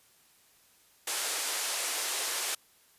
white band-pass noise, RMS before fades -33 dBFS, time 1.07-2.55 s, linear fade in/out 5 ms, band 390 to 11000 Hz, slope 24 dB/octave, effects white hiss -63 dBFS RMS until 2.98 s + resampled to 32000 Hz

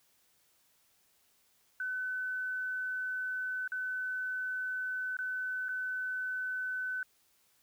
sine tone with dropouts, 1510 Hz, F#6, 35 cents sharp, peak -33 dBFS, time 1.8-7.03 s, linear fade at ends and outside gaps 2 ms, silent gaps 3.677-3.719 / 5.169-5.188 / 5.685-5.69 s, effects white hiss -70 dBFS RMS until 7.62 s

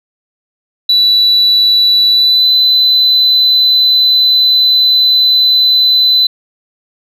sine tone with pitch glide, 3951 to 4015 Hz, B7 to B7, 0 to +28 cents, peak -4 dBFS, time 0.89-6.27 s, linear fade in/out 5 ms, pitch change +28 cents, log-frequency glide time 2.1-2.49 s, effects tanh soft clip ceiling -3 dBFS

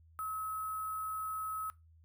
sine tone with sample-and-hold, 1287 Hz, E6, 42 cents flat, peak -36 dBFS, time 0.19-1.7 s, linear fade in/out 0 ms, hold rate 11025 Hz, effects noise-tail reverb RT60 0.2 s tail -19 dB re dry + added 81 Hz sine -59 dBFS peak until 2.04 s

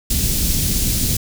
pink band-stop noise, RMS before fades -18 dBFS, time 0.1-1.17 s, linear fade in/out 5 ms, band 200 to 4900 Hz, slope 12 dB/octave, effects none

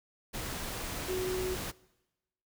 sine tone in noise, 370 Hz, F#4, in tune, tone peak -31 dBFS, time 1.08-1.56 s, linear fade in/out 20 ms, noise pink, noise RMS -38 dBFS, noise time 0.33-1.72 s, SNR +4 dB, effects noise-tail reverb RT60 1.0 s tail -22 dB re dry

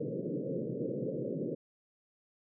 white band-pass noise, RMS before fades -36 dBFS, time 0-1.55 s, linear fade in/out 10 ms, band 120 to 550 Hz, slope 96 dB/octave, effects none

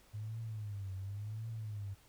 sine tone with vibrato, 103.83 Hz, G#2, in tune, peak -39 dBFS, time 0.13-1.95 s, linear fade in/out 20 ms, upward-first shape triangle, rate 0.92 Hz, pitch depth 170 cents each way, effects added 50 Hz sine -70 dBFS peak until 2.08 s + pink hiss -65 dBFS RMS until 2.08 s

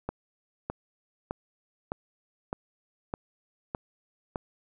click train, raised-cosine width 1 ms, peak -17 dBFS, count 8, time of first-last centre 0.09-4.358 s, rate 1.64 Hz, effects none

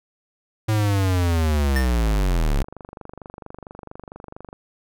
square linear sweep, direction down, 110 to 31.91 Hz, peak -18 dBFS, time 0.68-2.63 s, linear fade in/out 10 ms
square tone with exponential decay, 1800 Hz, A6, 39 cents sharp, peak -22 dBFS, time 1.76-1.98 s, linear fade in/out 2 ms, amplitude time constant 46 ms
click train, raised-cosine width 1 ms, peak -23 dBFS, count 61, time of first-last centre 2.07-4.529 s, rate 24.4 Hz
effects none

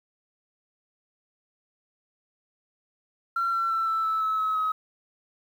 sine tone with pitch steps, 1364 / 1350.7 / 1337.5 / 1324.4 / 1311.5 / 1298.6 / 1286 / 1273.4 Hz, F6 / E6 / E6 / E6 / E6 / E6 / E6 / D#6, -41 / +42 / +25 / +8 / -9 / -26 / -43 / +40 cents, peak -22 dBFS, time 3.36-4.72 s, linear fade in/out 5 ms, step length 170 ms, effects tanh soft clip ceiling -19 dBFS + 9-bit

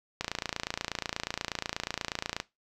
click train, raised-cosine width 0.2 ms, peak -13 dBFS, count 63, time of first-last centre 0.21-2.401 s, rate 28.3 Hz, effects noise-tail reverb RT60 0.2 s tail -18 dB re dry

